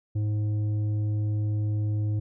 sine tone with tanh clipping, 105.5 Hz, G#2, 28 cents sharp, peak -25 dBFS, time 0.15-2.2 s, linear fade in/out 10 ms, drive 7 dB, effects none

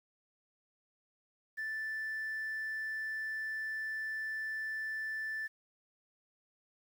sine tone, 1760 Hz, A6, in tune, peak -34 dBFS, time 1.57-5.48 s, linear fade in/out 20 ms, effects tanh soft clip ceiling -32 dBFS + 10-bit

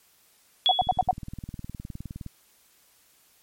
sine tone with exponential decay, 3371 Hz, G#7, 25 cents sharp, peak -16 dBFS, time 0.66-1.05 s, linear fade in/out 0 ms, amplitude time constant 83 ms
sine tone bursts, 740 Hz, F#5, in tune, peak -16 dBFS, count 5, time 0.69-1.11 s, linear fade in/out 2 ms, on 24 ms, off 75 ms
click train, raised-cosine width 5 ms, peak -24 dBFS, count 29, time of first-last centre 0.82-2.263 s, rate 19.4 Hz
effects white hiss -61 dBFS RMS until 3.42 s + MP3 64 kbps

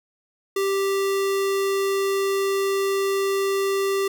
square tone, 392 Hz, G4, in tune, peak -21 dBFS, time 0.56-4.08 s, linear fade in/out 5 ms, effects none

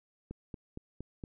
click train, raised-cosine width 3 ms, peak -28 dBFS, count 5, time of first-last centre 0.31-1.238 s, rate 4.31 Hz, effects none

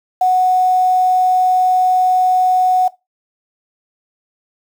sine tone with quantisation, 738 Hz, F#5, 5 cents flat, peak -9 dBFS, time 0.21-2.88 s, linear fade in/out 5 ms, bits 6, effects noise-tail reverb RT60 0.2 s tail -19 dB re dry

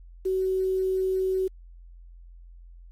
sine tone with quantisation, 376.9 Hz, F#4, 32 cents sharp, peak -22 dBFS, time 0.25-1.48 s, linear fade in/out 10 ms, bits 8, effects added 43 Hz sine -44 dBFS peak until 2.91 s + MP3 64 kbps

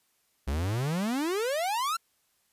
45% pulse exponential sweep, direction up, 64.3 to 1396.9 Hz, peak -27 dBFS, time 0.47-1.97 s, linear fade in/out 10 ms, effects white hiss -71 dBFS RMS until 2.52 s + resampled to 32000 Hz

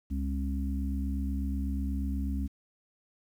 harmonic tone, 68.2 Hz, C#2, 28 cents flat, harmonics 1 / 3 / 4, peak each -30 / -36 / -37 dBFS, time 0.1-2.48 s, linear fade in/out 20 ms, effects 10-bit

